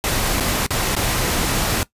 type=noise with dropouts; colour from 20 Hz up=pink; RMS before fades=-20 dBFS; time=0.04-1.83 s; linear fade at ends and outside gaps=0 ms; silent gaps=0.4-0.407 / 0.664-0.706 / 0.951-0.965 s; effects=noise-tail reverb RT60 0.1 s tail -18 dB re dry + resampled to 32000 Hz